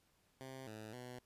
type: tone with pitch steps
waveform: 10% pulse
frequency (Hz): 132 / 108.5 / 124.4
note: C3 / A2 / B2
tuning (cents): +16 / -24 / +13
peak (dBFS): -40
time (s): 0.41-1.19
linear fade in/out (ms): 0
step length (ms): 260
effects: pink hiss -75 dBFS RMS until 1.25 s + resampled to 32000 Hz